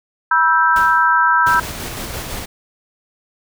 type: chord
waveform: sine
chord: E minor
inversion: second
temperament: equal with one note detuned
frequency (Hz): 971.9 / 1318.5 / 1568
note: B5 / E6 / G6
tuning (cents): -28 / 0 / 0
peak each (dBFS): -15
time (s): 0.31-1.6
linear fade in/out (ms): 5
type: noise with exponential decay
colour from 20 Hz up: pink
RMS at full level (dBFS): -27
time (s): 0.76-1.22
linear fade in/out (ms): 2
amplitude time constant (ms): 100
type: noise with tremolo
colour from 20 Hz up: pink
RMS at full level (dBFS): -26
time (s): 1.46-2.46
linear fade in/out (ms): 10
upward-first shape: square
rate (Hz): 5.9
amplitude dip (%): 25
effects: none